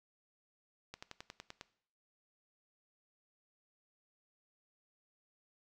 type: slowing click train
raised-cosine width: 0.2 ms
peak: -28 dBFS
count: 8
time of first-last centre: 0.94-1.611 s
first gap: 85 ms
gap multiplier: 1.04
effects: noise-tail reverb RT60 0.6 s tail -18 dB re dry